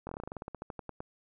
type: slowing click train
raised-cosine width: 1 ms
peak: -25 dBFS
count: 18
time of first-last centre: 0.07-1.005 s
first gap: 21 ms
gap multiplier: 1.11
effects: none